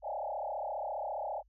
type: tone with frequency modulation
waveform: sine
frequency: 716 Hz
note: F5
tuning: 43 cents sharp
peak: -34 dBFS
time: 0.02-1.43 s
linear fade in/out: 50 ms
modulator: 34.8 Hz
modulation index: 4.1
effects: added 50 Hz sine -64 dBFS peak until 1.48 s